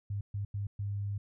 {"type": "tone bursts at uneven times", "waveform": "sine", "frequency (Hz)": 101.1, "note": "G#2", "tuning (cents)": -46, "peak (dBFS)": -32, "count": 4, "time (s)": [[0.1, 0.21], [0.34, 0.45], [0.54, 0.67], [0.79, 1.18]], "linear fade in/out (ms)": 5, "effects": []}